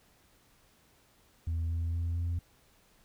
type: tone with pitch steps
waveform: sine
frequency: 82.4 / 83.45 / 84.52 / 85.6 Hz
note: E2 / E2 / E2 / F2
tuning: 0 / +22 / +44 / -34 cents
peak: -27 dBFS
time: 1.47-2.39 s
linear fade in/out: 5 ms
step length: 230 ms
effects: tanh soft clip ceiling -28 dBFS + pink hiss -65 dBFS RMS until 3.04 s